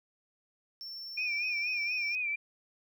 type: tone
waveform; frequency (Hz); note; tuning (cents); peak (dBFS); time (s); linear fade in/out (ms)
triangle; 5410; E8; +44; -39; 0.81-2.15; 0
type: tone with vibrato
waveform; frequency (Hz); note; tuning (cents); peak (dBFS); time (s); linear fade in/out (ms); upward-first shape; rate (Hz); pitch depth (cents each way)
sine; 2414; D7; +47; -30; 1.17-2.36; 10; sine; 4.2; 76
effects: none